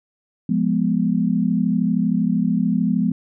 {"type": "chord", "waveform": "sine", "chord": "F diminished", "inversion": "none", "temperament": "equal", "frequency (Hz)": [174.61, 207.7, 246.9], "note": ["F3", "Ab3", "Cb4"], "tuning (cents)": [0, 0, 0], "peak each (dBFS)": [-21, -20, -21], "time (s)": [0.49, 3.12], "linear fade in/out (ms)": 5, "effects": []}